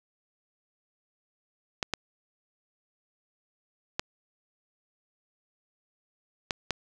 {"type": "clicks", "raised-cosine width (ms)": 0.2, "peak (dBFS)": -10, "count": 5, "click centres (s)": [1.828, 1.937, 3.995, 6.508, 6.707], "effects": []}